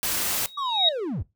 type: noise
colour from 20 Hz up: white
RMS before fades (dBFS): -26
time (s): 0.03-0.46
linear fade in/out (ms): 0
type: tone with exponential growth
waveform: sine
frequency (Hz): 3783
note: A#7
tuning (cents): +25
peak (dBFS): -15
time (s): 0.38-0.89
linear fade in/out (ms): 5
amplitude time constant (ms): 110
type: linear sweep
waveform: triangle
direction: down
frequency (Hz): 1174.7 to 55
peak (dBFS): -24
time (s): 0.57-1.23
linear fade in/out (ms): 10
effects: noise-tail reverb RT60 0.2 s tail -18 dB re dry